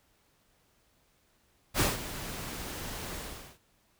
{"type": "noise with ADSR envelope", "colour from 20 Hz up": "pink", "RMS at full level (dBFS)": -25, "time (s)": [1.74, 3.59], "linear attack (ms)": 62, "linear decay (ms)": 170, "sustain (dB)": -14, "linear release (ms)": 430, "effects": ["pink hiss -69 dBFS RMS until 3.99 s"]}